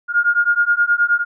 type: beating tone pair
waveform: sine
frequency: 1416 / 1425.5 Hz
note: F6 / F6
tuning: +23 / +35 cents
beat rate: 9.5 Hz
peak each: -16 / -16 dBFS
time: 0.08-1.25 s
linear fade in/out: 50 ms
effects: none